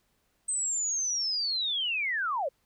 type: linear sweep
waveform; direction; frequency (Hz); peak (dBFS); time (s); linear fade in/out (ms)
sine; down; 8320 to 493.9; -27; 0.48-2.49; 10
effects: pink hiss -72 dBFS RMS until 2.65 s

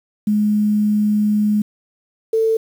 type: tone pair in turn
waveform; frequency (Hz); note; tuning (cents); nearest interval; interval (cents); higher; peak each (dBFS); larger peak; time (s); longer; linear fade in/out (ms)
sine; 210 / 446.1; G#3 / A4; +19 / +24; octave + minor second; 1305; second; -13; neither; 0.27-1.62 / 2.33-2.57; first; 5
effects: 7-bit

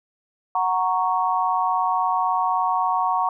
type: chord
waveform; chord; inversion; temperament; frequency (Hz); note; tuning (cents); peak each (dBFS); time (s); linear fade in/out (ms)
sine; F# major; none; equal; 740 / 932.3 / 1108.7; F#5 / A#5 / C#6; 0 / 0 / 0; -23; 0.55-3.29; 2
effects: none

